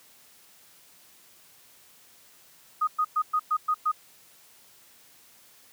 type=tone bursts; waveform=sine; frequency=1244.5 Hz; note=D#6; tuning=in tune; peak=-21 dBFS; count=7; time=2.81-3.918 s; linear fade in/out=10 ms; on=64 ms; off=110 ms; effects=white hiss -56 dBFS RMS until 5.72 s + high-pass 80 Hz 12 dB/octave